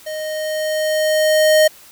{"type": "tone with level ramp", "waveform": "square", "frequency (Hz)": 620, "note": "D#5", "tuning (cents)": -6, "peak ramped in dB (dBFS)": [-25, -9], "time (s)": [0.06, 1.68], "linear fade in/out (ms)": 10, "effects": ["white hiss -44 dBFS RMS until 1.91 s"]}